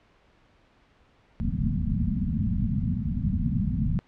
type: low-pass noise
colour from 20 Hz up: white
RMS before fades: -26 dBFS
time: 1.4-3.99 s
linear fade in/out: 0 ms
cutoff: 240 Hz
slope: 96 dB/octave
effects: pink hiss -61 dBFS RMS until 4.07 s + low-pass 3000 Hz 12 dB/octave